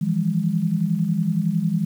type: tone cluster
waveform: sine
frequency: 160.8 / 171.7 / 203.9 Hz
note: E3 / F3 / G#3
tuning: -43 / -29 / -32 cents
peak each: -23 dBFS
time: 0.01-1.85 s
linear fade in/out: 10 ms
effects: 8-bit